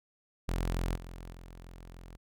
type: tone with level steps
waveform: sawtooth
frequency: 43.38 Hz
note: F1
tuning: 11 cents flat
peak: -26 / -39 / -43 dBFS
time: 0.48-2.17 s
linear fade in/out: 10 ms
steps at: 0.95 / 1.32 s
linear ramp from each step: 10 ms
effects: none